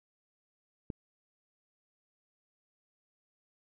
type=click; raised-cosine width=3 ms; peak=-24 dBFS; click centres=0.902 s; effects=none